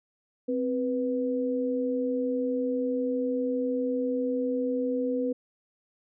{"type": "tone pair together", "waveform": "sine", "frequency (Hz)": [260.3, 492.7], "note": ["C4", "B4"], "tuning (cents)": [-9, -4], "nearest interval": "major seventh", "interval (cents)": 1105, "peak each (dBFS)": -28, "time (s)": [0.48, 5.33], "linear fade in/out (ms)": 10, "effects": []}